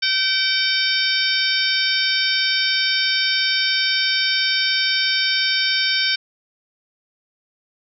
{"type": "harmonic tone with a mistuned harmonic", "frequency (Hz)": 769, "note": "G5", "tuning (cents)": -33, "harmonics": [2, 3, 4, 5, 6, 7], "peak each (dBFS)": [-24, -24, -24, -24, -24, -24], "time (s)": [0.02, 6.16], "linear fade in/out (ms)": 10, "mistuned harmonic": 5, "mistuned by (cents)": -68, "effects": []}